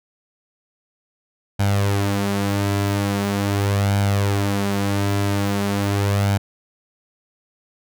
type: tone with flanger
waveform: sawtooth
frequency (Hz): 100.3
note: G2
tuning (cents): +40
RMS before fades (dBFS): -20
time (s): 1.59-6.38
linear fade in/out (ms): 10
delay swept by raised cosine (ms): 1.3 to 7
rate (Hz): 0.42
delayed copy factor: +0.55
effects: none